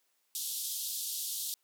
white band-pass noise, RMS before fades -37 dBFS, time 0.35-1.54 s, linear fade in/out 0 ms, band 3300 to 15000 Hz, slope 48 dB/octave, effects white hiss -75 dBFS RMS until 1.63 s + high-pass 300 Hz 12 dB/octave

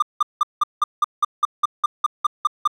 triangle tone bursts, 1198 Hz, D6, 34 cents sharp, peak -11 dBFS, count 14, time 0-2.676 s, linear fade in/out 5 ms, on 24 ms, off 180 ms, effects none

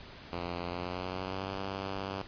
5% pulse tone with pitch glide, 87.31 to 96.88 Hz, F2 to G2, 0 to -20 cents, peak -24 dBFS, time 0.32-2.22 s, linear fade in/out 5 ms, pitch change +180 cents, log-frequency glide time 0.65-1.52 s, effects pink hiss -49 dBFS RMS until 2.27 s + resampled to 11025 Hz

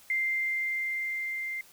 sine tone with level ramp, 2093 Hz, C7, in tune, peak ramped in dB -25 to -32 dBFS, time 0.1-1.61 s, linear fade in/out 2 ms, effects white hiss -56 dBFS RMS until 1.72 s

